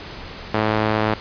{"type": "tone with band-pass filter", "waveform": "sawtooth", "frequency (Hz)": 108.3, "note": "A2", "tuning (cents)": -27, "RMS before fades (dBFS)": -20, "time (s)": [0.54, 1.14], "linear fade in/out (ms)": 0, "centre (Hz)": 950, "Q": 0.54, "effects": ["pink hiss -35 dBFS RMS until 1.2 s", "resampled to 11025 Hz"]}